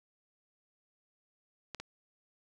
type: clicks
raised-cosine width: 0.2 ms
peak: -23 / -24 dBFS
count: 2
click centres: 1.747 / 1.8 s
effects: none